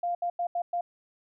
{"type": "tone bursts at uneven times", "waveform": "sine", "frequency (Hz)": 698.5, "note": "F5", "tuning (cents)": 0, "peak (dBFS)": -26, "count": 5, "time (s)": [[0.03, 0.15], [0.22, 0.3], [0.39, 0.47], [0.55, 0.62], [0.73, 0.81]], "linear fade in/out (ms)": 5, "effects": []}